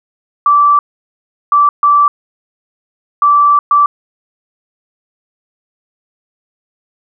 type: tone bursts at uneven times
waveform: sine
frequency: 1163 Hz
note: D6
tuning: 17 cents flat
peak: -5 dBFS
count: 5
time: 0.46-0.79 / 1.52-1.69 / 1.83-2.08 / 3.22-3.59 / 3.71-3.86 s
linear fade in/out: 2 ms
effects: none